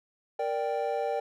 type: chord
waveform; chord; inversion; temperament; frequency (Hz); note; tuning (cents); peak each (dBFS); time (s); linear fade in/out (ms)
triangle; G minor; first; equal; 466.2 / 587.3 / 784; Bb4 / D5 / G5; 0 / 0 / 0; -30; 0.39-1.2; 5
effects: none